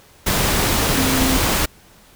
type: tone in noise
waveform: sine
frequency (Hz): 261.6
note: C4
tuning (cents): 0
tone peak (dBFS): -19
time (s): 0.97-1.38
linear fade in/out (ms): 10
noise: pink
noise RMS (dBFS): -18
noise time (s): 0.26-1.66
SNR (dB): -4
effects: pink hiss -49 dBFS RMS until 2.15 s